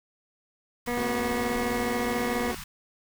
pink band-stop noise, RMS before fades -39 dBFS, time 0.86-2.64 s, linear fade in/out 5 ms, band 200 to 920 Hz, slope 48 dB/octave
harmonic tone, 241.9 Hz, B3, 36 cents flat, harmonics 1 / 2 / 3 / 4 / 5 / 7 / 8 / 9, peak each -31 / -31 / -36 / -38 / -40 / -42 / -39 / -39 dBFS, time 0.87-2.52 s, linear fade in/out 10 ms
sawtooth chord, F# diminished, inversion first, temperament just, 222 / 266.4 / 370 Hz, A3 / C4 / F#4, +16 / +31 / 0 cents, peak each -32 / -35 / -31 dBFS, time 0.97-2.55 s, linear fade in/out 5 ms
effects none

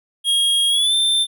square tone with pitch glide, 3270 to 3566 Hz, G#7 to A7, -28 to +22 cents, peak -15 dBFS, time 0.24-1.27 s, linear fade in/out 50 ms, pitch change +150 cents, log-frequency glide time 0.69-0.94 s, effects none

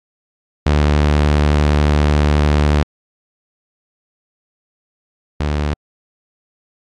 sawtooth tone pair in turn, 74.1 / 74.1 Hz, D2 / D2, +16 / +16 cents, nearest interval unison, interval 0 cents, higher neither, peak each -7 / -12 dBFS, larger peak first, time 0.66-2.83 / 5.4-5.74 s, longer first, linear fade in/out 5 ms, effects low-pass 5000 Hz 12 dB/octave + AAC 64 kbps

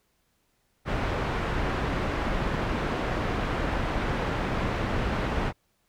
pink low-pass noise, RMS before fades -28 dBFS, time 0.85-5.53 s, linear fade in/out 50 ms, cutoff 2000 Hz, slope 12 dB/octave, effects pink hiss -71 dBFS RMS until 5.88 s

